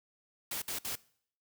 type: noise bursts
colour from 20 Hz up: white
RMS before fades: -37 dBFS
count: 3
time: 0.51-0.956 s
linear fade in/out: 5 ms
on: 110 ms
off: 58 ms
effects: noise-tail reverb RT60 0.6 s tail -22 dB re dry